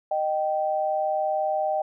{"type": "tone pair together", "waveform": "sine", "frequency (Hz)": [617.2, 777], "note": ["D#5", "G5"], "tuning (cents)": [-14, -16], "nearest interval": "major third", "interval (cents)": 398, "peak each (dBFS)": -25, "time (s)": [0.11, 1.82], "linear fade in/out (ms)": 5, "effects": []}